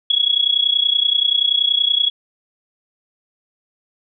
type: tone with amplitude modulation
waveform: sine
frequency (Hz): 3348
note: G#7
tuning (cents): +13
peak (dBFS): -10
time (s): 0.1-2.1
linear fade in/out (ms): 5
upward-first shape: sine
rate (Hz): 30.5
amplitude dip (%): 85
effects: none